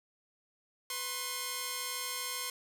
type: tone pair together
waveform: 5% pulse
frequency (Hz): 497.3 / 1067.5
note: B4 / C6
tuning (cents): +12 / +34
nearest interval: octave + minor second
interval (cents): 1322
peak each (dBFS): -31 / -24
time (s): 0.9-2.5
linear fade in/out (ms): 2
effects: none